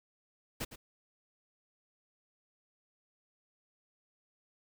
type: noise with echo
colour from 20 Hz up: pink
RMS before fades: -37 dBFS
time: 0.6-0.65 s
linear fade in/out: 10 ms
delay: 110 ms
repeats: 1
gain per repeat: -12 dB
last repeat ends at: 0.76 s
effects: none